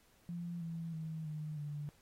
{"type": "tone with pitch steps", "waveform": "sine", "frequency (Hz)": [172.2, 165.57, 159.19, 153.06, 147.16], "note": ["F3", "E3", "D#3", "D#3", "D3"], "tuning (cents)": [-24, 8, 40, -28, 4], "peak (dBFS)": -39, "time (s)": [0.29, 1.89], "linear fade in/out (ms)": 0, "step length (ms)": 320, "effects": ["pink hiss -69 dBFS RMS until 2.01 s", "AAC 48 kbps"]}